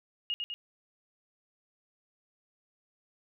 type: tone with echo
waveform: sine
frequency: 2859 Hz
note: F7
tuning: 40 cents sharp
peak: -29 dBFS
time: 0.3-0.34 s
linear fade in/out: 0 ms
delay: 100 ms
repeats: 2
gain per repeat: -3 dB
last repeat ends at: 0.54 s
effects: none